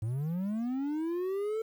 triangle linear sweep, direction up, 103.83 to 449.8 Hz, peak -28 dBFS, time 0.02-1.62 s, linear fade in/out 5 ms, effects 10-bit

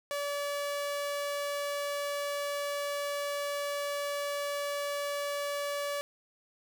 sawtooth tone, 574 Hz, D5, 40 cents flat, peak -28 dBFS, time 0.11-6.01 s, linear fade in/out 0 ms, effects none

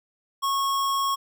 square tone, 1097 Hz, C#6, 18 cents flat, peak -23 dBFS, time 0.42-1.16 s, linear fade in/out 20 ms, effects none

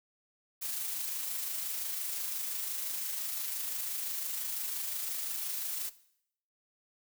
blue noise with amplitude modulation, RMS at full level -35 dBFS, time 0.61-5.9 s, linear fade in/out 20 ms, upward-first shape sine, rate 25.8 Hz, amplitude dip 30%, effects noise-tail reverb RT60 0.7 s tail -17 dB re dry

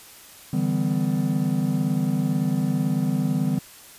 triangle chord, E minor seventh, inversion third, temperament equal with one note detuned, 146.83 / 164.81 / 196 / 252.1 Hz, D3 / E3 / G3 / B3, 0 / 0 / 0 / +36 cents, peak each -24 dBFS, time 0.53-3.59 s, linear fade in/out 5 ms, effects white hiss -46 dBFS RMS until 3.98 s + resampled to 32000 Hz

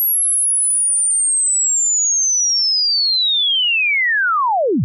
sine linear sweep, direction down, 11590 to 91.1 Hz, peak -13 dBFS, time 0-4.84 s, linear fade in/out 0 ms, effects none

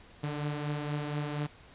sawtooth beating tone pair, 146.83 / 151.03 Hz, D3 / D3, 0 / +49 cents, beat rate 4.2 Hz, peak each -29 / -35 dBFS, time 0.23-1.47 s, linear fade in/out 10 ms, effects pink hiss -55 dBFS RMS until 1.74 s + resampled to 8000 Hz

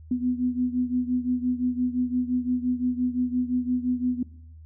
sine beating tone pair, 247.7 / 253.5 Hz, B3 / B3, +5 / +45 cents, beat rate 5.8 Hz, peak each -24 / -28 dBFS, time 0.11-4.23 s, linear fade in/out 5 ms, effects noise-tail reverb RT60 0.7 s tail -20 dB re dry + added 79 Hz sine -43 dBFS peak until 4.65 s

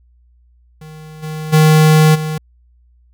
square tone with level steps, 155.56 Hz, D#3, in tune, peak -33 / -23 / -7 / -19 dBFS, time 0.81-2.38 s, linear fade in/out 5 ms, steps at 1.22 / 1.52 / 2.14 s, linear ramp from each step 20 ms, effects added 60 Hz sine -48 dBFS peak until 3.13 s

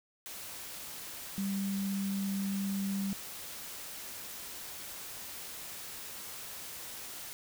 sine tone in noise, 196.6 Hz, G3, 5 cents sharp, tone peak -31 dBFS, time 1.38-3.13 s, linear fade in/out 0 ms, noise white, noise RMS -44 dBFS, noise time 0.26-7.33 s, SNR +10 dB, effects none

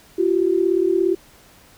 sine tone pair together, 344.3 / 381.5 Hz, F4 / G4, -25 / -47 cents, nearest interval major second, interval 178 cents, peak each -18 dBFS, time 0.18-1.15 s, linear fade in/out 10 ms, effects pink hiss -50 dBFS RMS until 1.77 s

